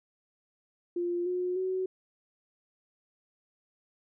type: tone with pitch steps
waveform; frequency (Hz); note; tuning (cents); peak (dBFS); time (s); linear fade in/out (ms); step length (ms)
sine; 349.2 / 361.3 / 373.8; F4 / F#4 / F#4; 0 / -41 / +18; -28; 0.96-1.86; 5; 300
effects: none